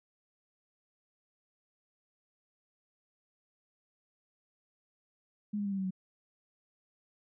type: tone with pitch steps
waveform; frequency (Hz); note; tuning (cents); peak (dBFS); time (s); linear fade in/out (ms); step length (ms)
sine; 208.3 / 203.8 / 199.35 / 195.03 / 190.79 / 186.65; G#3 / G#3 / G3 / G3 / G3 / F#3; +5 / -32 / +29 / -9 / -47 / +15; -31; 5.53-5.908; 10; 63
effects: none